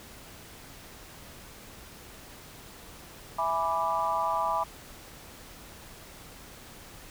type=chord; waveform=sine; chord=E dominant seventh; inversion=none; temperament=equal; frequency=659.3 / 830.6 / 987.8 / 1174.7 Hz; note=E5 / G#5 / B5 / D6; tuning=0 / 0 / 0 / 0 cents; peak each=-33 / -32 / -29 / -31 dBFS; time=3.38-4.64 s; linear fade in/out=10 ms; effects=pink hiss -48 dBFS RMS until 7.1 s